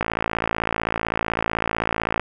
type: click train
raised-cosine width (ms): 0.5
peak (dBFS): -6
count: 123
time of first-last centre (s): 0.01-2.196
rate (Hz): 55.8
effects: none